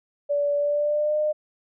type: tone with pitch glide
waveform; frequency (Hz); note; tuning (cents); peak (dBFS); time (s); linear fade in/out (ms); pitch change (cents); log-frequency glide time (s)
sine; 577 to 606.7; D5 to D#5; -31 to -44; -20; 0.29-1.33; 20; +87; 0.56-1.18
effects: none